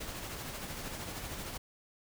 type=noise with tremolo; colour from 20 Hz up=pink; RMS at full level=-40 dBFS; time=0-1.58 s; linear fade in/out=10 ms; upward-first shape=sine; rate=13 Hz; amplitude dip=35%; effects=none